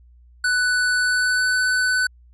square tone with pitch glide, 1489 to 1502.8 Hz, F#6 to F#6, +11 to +26 cents, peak -18 dBFS, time 0.44-2.07 s, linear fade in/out 5 ms, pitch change +15 cents, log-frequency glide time 0.99-1.55 s, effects added 60 Hz sine -47 dBFS peak until 2.33 s + resampled to 24000 Hz

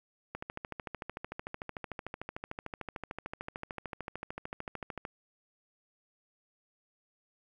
click train, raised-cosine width 0.5 ms, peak -23 dBFS, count 64, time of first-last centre 0.35-5.051 s, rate 13.4 Hz, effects 10-bit

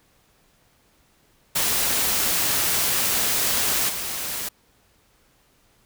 white noise with level steps, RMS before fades -22 / -29 dBFS, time 1.55-4.49 s, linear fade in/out 10 ms, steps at 3.88 s, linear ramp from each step 20 ms, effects pink hiss -61 dBFS RMS until 5.85 s

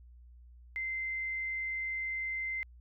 sine tone, 2077 Hz, C7, 13 cents flat, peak -33 dBFS, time 0.76-2.63 s, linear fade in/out 0 ms, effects added 60 Hz sine -52 dBFS peak until 2.8 s

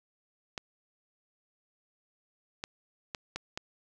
clicks, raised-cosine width 0.2 ms, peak -18 dBFS, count 5, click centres 0.578 / 2.639 / 3.148 / 3.36 / 3.575 s, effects none

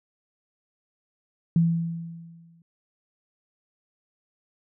sine tone with exponential decay, 167 Hz, E3, 23 cents sharp, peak -15 dBFS, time 1.56-2.62 s, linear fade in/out 2 ms, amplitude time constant 230 ms, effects none

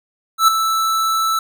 square tone with ADSR envelope, 1318.5 Hz, E6, in tune, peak -7 dBFS, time 0.38-1.39 s, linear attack 100 ms, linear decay 5 ms, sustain -9 dB, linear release 3 ms, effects none

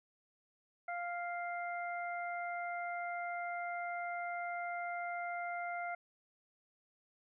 harmonic tone, 698.5 Hz, F5, in tune, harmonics 1 / 2 / 3, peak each -39 / -44 / -45 dBFS, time 0.88-5.95 s, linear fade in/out 5 ms, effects none

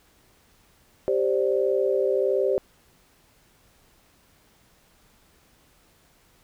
sine chord, G suspended fourth, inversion none, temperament equal with one note detuned, 392 / 526 / 587.3 Hz, G4 / C5 / D5, 0 / +9 / 0 cents, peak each -23 / -24 / -27 dBFS, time 1.08-2.58 s, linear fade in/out 0 ms, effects pink hiss -60 dBFS RMS until 6.43 s

